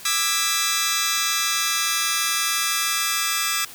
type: chord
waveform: 10% pulse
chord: E dominant seventh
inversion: third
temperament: just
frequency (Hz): 1186.7 / 1318.5 / 1648.1 / 1977.8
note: D6 / E6 / G#6 / B6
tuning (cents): +18 / 0 / -14 / +2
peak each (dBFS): -18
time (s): 0.05-3.65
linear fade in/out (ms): 5
effects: white hiss -41 dBFS RMS until 3.74 s